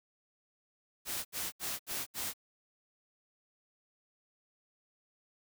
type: noise bursts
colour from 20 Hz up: white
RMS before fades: -37 dBFS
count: 5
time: 1.05-2.338 s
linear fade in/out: 50 ms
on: 200 ms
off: 72 ms
effects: none